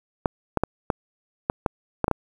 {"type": "clicks", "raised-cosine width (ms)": 1, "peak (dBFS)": -6, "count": 9, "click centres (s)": [0.258, 0.573, 0.636, 0.902, 1.499, 1.662, 2.043, 2.081, 2.113], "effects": ["7-bit"]}